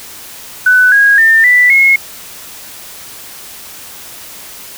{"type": "tone with pitch steps", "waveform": "sine", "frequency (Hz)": [1498, 1643, 1802.1, 1976.6, 2168], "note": ["F#6", "G#6", "A6", "B6", "C#7"], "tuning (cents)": [21, -19, 41, 1, -39], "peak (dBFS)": -4, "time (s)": [0.66, 1.96], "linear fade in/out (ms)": 5, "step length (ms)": 260, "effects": ["white hiss -31 dBFS RMS until 4.77 s"]}